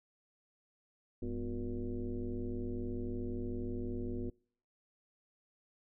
sine tone with frequency modulation, 134.9 Hz, C#3, 47 cents flat, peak -35 dBFS, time 1.22-4.3 s, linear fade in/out 5 ms, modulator 113 Hz, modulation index 2.4, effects noise-tail reverb RT60 0.5 s tail -26 dB re dry

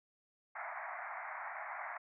pink band-pass noise, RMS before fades -44 dBFS, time 0.55-1.98 s, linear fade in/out 10 ms, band 640 to 2200 Hz, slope 96 dB/octave, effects none

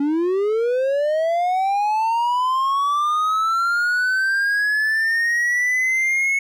triangle linear sweep, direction up, 277.2 to 2200 Hz, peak -15 dBFS, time 0-6.39 s, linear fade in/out 5 ms, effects none

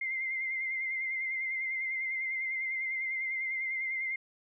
sine tone with vibrato, 2093 Hz, C7, in tune, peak -31 dBFS, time 0.01-4.16 s, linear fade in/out 5 ms, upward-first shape sine, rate 10 Hz, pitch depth 37 cents each way, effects none

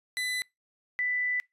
30% pulse / sine tone pair in turn, 2000 / 1987.3 Hz, B6 / B6, +21 / +10 cents, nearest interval unison, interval 11 cents, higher first, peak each -26 dBFS, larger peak neither, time 0.17-0.42 / 0.99-1.4 s, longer second, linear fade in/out 0 ms, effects noise-tail reverb RT60 0.2 s tail -24 dB re dry + resampled to 32000 Hz

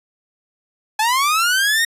sawtooth linear sweep, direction up, 842 to 1878 Hz, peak -11 dBFS, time 0.99-1.85 s, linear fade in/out 5 ms, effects resampled to 32000 Hz

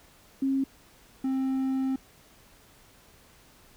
sine / triangle tone pair in turn, 270 / 264.7 Hz, C#4 / C4, -45 / +20 cents, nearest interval unison, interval 35 cents, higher first, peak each -23 dBFS, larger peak neither, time 0.42-0.64 / 1.24-1.96 s, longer second, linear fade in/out 5 ms, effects pink hiss -57 dBFS RMS until 3.76 s

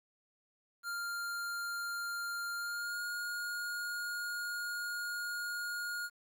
square tone with pitch glide, 1397 to 1429.7 Hz, F6 to F6, 0 to +40 cents, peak -37 dBFS, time 0.83-6.1 s, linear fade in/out 50 ms, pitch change +40 cents, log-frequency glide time 2.56-3.02 s, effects 11-bit

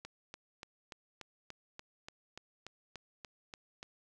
click train, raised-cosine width 0.2 ms, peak -28 dBFS, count 14, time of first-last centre 0.05-3.829 s, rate 3.44 Hz, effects none

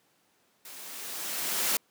white noise with level ramp, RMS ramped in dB -46 to -26 dBFS, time 0.65-1.77 s, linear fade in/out 2 ms, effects pink hiss -68 dBFS RMS until 1.9 s + high-pass 200 Hz 12 dB/octave

